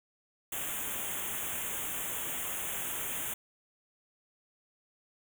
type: band-stop noise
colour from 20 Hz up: white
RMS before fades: -36 dBFS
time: 0.52-3.34 s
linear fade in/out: 5 ms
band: 3500 to 6400 Hz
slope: 96 dB/octave
effects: none